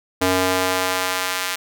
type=tone with high-pass filter sweep; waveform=square; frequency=92.5 Hz; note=F#2; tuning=in tune; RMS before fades=-21 dBFS; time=0.21-1.56 s; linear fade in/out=10 ms; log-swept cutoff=300 to 1600 Hz; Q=0.7; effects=none